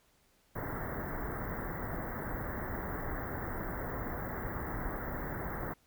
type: band-stop noise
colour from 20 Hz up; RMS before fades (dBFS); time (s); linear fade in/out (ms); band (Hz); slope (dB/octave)
pink; -38; 0.55-5.74; 10; 2000 to 15000; 96
effects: pink hiss -69 dBFS RMS until 5.86 s

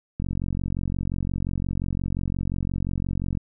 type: click train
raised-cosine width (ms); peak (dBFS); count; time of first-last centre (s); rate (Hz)
5; -15; 146; 0.2-3.373; 45.7
effects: none

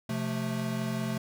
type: chord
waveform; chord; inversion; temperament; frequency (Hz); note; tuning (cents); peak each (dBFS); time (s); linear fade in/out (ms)
square; F major; second; equal with one note detuned; 129.24 / 174.61 / 220; C3 / F3 / A3; -21 / 0 / 0; -35 / -38 / -33; 0.09-1.18; 5
effects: none

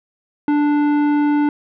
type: tone with tanh clipping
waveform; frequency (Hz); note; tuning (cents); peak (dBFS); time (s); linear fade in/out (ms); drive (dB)
sine; 293.7; D4; 0; -15; 0.48-1.49; 2; 13
effects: none

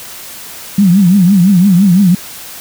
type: tone with vibrato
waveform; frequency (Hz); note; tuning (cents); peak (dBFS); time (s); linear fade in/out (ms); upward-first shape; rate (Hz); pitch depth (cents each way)
sine; 187.8; F#3; +26; -4; 0.78-2.15; 5; triangle; 5.9; 200
effects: white hiss -29 dBFS RMS until 2.6 s

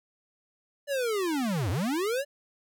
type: linear two-way sweep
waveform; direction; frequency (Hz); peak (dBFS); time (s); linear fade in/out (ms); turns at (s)
square; down then up; 587 to 82.2 to 587; -27; 0.87-2.25; 50; 1.7
effects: none

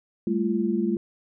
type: tone cluster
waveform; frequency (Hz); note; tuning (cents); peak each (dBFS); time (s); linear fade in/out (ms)
sine; 200.7 / 221.7 / 343.4; G3 / A3 / F4; +41 / +13 / -29; -26; 0.27-0.97; 2
effects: none

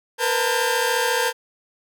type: tone cluster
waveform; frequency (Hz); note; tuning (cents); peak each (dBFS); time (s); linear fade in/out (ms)
sawtooth; 468.8 / 503 / 895 / 1597; A#4 / B4 / A5 / G6; +10 / +32 / +29 / +32; -21; 0.18-1.33; 50
effects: none

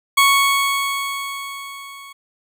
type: tone with level ramp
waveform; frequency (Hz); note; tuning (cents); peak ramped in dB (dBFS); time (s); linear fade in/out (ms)
20% pulse; 1108.7; C#6; 0; -5 to -32; 0.17-2.13; 10
effects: none

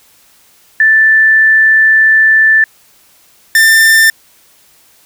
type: tone pair in turn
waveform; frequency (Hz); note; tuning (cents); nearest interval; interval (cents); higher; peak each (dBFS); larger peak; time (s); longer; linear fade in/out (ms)
sine / 45% pulse; 1763 / 1788.6; A6 / A6; +3 / +28; unison; 25; second; -4; neither; 0.8-2.64 / 3.55-4.1; first; 2
effects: white hiss -47 dBFS RMS until 5.05 s

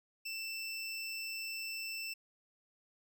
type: tone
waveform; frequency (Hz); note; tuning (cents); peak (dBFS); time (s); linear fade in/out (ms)
25% pulse; 2666; E7; +19; -35; 0.25-2.14; 10
effects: none

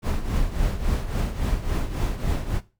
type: noise with tremolo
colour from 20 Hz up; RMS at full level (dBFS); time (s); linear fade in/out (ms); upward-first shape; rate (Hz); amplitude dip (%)
brown; -21; 0.02-2.61; 50; triangle; 3.6; 75
effects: noise-tail reverb RT60 0.3 s tail -17 dB re dry

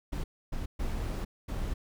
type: noise bursts at uneven times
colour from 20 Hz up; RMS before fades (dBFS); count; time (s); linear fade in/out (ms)
brown; -33; 4; 0.12-0.24 / 0.52-0.66 / 0.79-1.25 / 1.48-1.74; 10
effects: none

